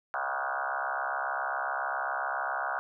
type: tone with frequency modulation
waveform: sine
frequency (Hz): 1100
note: C#6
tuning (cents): -14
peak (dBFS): -29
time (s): 0.14-2.79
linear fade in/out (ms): 0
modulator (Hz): 67.3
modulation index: 6.7
effects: none